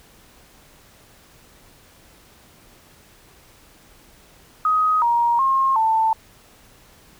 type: tone with pitch steps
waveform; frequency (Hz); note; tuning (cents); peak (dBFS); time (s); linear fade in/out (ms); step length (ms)
sine; 1257 / 943 / 1071 / 888; D#6 / A#5 / C6 / A5; +17 / +20 / +40 / +16; -15; 4.65-6.13; 2; 370
effects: pink hiss -51 dBFS RMS until 7.19 s